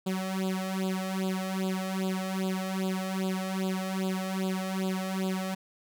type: tone with flanger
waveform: sawtooth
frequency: 188.9 Hz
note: F#3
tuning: 36 cents sharp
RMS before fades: -31 dBFS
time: 0.06-5.55 s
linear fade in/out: 10 ms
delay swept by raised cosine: 0.25 to 1.65 ms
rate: 2.5 Hz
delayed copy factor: +0.95
effects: none